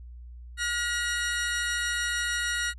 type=tone pair together; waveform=sawtooth; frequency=1432 / 1911.5 Hz; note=F6 / A#6; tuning=+43 / +43 cents; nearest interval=perfect fourth; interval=500 cents; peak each=-26 dBFS; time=0.57-2.74 s; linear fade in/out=50 ms; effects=added 60 Hz sine -41 dBFS peak until 2.78 s + resampled to 24000 Hz